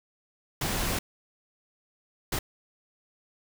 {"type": "noise bursts at uneven times", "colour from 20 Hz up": "pink", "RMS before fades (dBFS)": -29, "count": 2, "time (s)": [[0.61, 0.99], [2.32, 2.39]], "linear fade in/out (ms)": 5, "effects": []}